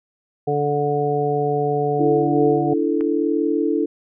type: harmonic tone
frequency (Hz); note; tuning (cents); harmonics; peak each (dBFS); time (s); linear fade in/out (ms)
145.7; D3; -13; 1 / 2 / 3 / 4 / 5; -25 / -29 / -20 / -32 / -23; 0.47-2.74; 10
type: chord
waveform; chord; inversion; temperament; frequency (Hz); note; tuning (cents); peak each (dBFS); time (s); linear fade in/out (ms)
sine; D suspended second; none; equal with one note detuned; 293.7 / 334.4 / 440; D4 / E4 / A4; 0 / +25 / 0; -21 / -21 / -22; 1.99-3.86; 10
type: click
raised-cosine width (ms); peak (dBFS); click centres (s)
0.5; -21; 3.009
effects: none